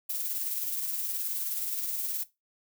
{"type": "noise with tremolo", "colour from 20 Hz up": "violet", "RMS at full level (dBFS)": -31, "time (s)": [0.09, 2.24], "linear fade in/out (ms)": 10, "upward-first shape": "sine", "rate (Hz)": 19, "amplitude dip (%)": 35, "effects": ["noise-tail reverb RT60 0.2 s tail -17 dB re dry"]}